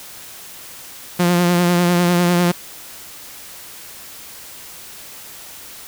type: tone with vibrato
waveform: sawtooth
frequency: 175.6 Hz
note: F3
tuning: 10 cents sharp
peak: -9 dBFS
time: 1.19-2.52 s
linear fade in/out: 10 ms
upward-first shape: triangle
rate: 10 Hz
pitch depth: 36 cents each way
effects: white hiss -37 dBFS RMS until 5.87 s